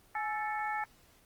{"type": "harmonic tone with a mistuned harmonic", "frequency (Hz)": 440.6, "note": "A4", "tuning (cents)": 2, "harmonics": [2, 3, 4, 5], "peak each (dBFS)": [-34, -40, -39, -42], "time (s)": [0.15, 0.84], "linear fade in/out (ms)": 2, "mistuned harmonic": 2, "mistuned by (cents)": -71, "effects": ["pink hiss -63 dBFS RMS until 1.25 s", "Opus 24 kbps"]}